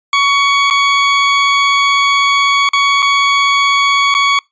20% pulse tone with dropouts, 1121 Hz, C#6, 19 cents sharp, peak -4 dBFS, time 0.13-4.39 s, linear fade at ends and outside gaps 2 ms, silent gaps 0.701-0.708 / 2.69-2.733 / 3.022-3.026 / 4.142-4.149 s, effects noise-tail reverb RT60 0.2 s tail -26 dB re dry + resampled to 16000 Hz

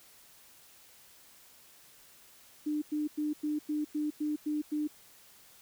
sine tone bursts, 300.5 Hz, D4, 40 cents sharp, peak -29 dBFS, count 9, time 2.66-4.876 s, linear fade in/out 10 ms, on 160 ms, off 97 ms, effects white hiss -58 dBFS RMS until 5.61 s

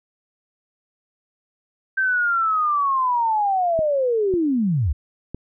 sine linear sweep, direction down, 1568 to 60 Hz, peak -17 dBFS, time 1.97-4.93 s, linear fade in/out 10 ms
clicks, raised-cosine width 3 ms, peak -17 dBFS, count 3, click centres 3.791 / 4.339 / 5.346 s
effects none

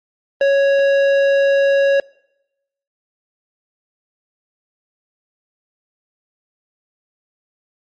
triangle tone with tanh clipping, 554.4 Hz, C#5, in tune, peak -13 dBFS, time 0.41-2 s, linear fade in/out 2 ms, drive 16 dB, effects noise-tail reverb RT60 0.9 s tail -25 dB re dry + Opus 24 kbps

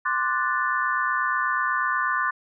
sine chord, D dominant seventh, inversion third, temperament equal, 1046.5 / 1174.7 / 1480 / 1760 Hz, C6 / D6 / F#6 / A6, 0 / 0 / 0 / 0 cents, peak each -27 dBFS, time 0.05-2.31 s, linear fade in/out 10 ms, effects none

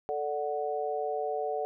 sine chord, D major, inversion second, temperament equal, 440 / 587.3 / 740 Hz, A4 / D5 / F#5, 0 / 0 / 0 cents, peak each -33 / -35 / -33 dBFS, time 0.09-1.65 s, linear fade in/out 0 ms, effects none

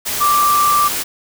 sine tone in noise, 1174.7 Hz, D6, in tune, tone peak -11 dBFS, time 0.2-0.89 s, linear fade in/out 20 ms, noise white, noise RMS -21 dBFS, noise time 0.05-1.04 s, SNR +7 dB, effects none

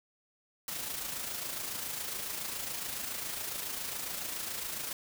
white noise with amplitude modulation, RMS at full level -36 dBFS, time 0.68-4.93 s, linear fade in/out 2 ms, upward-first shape sine, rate 27.2 Hz, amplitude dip 45%, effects none

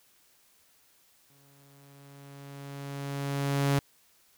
sawtooth tone with exponential growth, 140 Hz, C#3, 18 cents sharp, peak -19 dBFS, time 1.3-3.79 s, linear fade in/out 2 ms, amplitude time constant 540 ms, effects white hiss -64 dBFS RMS until 4.37 s

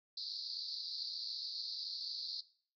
pink band-pass noise, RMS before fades -43 dBFS, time 0.17-2.41 s, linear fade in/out 5 ms, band 4100 to 4900 Hz, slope 96 dB/octave, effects noise-tail reverb RT60 0.5 s tail -19 dB re dry

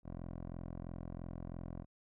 10% pulse tone with low-pass filter, 43 Hz, F1, 26 cents flat, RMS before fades -45 dBFS, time 0.03-1.86 s, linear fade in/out 50 ms, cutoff 810 Hz, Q 0.75, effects none

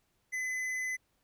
sine tone with tanh clipping, 2021 Hz, B6, 39 cents sharp, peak -34 dBFS, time 0.32-0.97 s, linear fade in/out 20 ms, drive 11 dB, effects pink hiss -75 dBFS RMS until 1.23 s

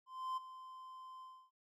triangle tone with ADSR envelope, 1036 Hz, C6, 17 cents flat, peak -34 dBFS, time 0.06-1.51 s, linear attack 310 ms, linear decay 15 ms, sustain -14 dB, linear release 290 ms, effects none

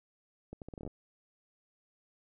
accelerating click train, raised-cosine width 2 ms, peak -30 dBFS, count 10, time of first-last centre 0.53-0.876 s, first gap 88 ms, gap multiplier 0.77, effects none

